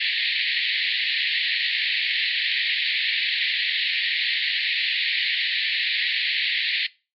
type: band-pass noise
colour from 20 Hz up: pink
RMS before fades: -24 dBFS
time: 0-6.87 s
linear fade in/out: 10 ms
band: 1800 to 4400 Hz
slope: 96 dB/octave
effects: noise-tail reverb RT60 0.3 s tail -21 dB re dry + AAC 64 kbps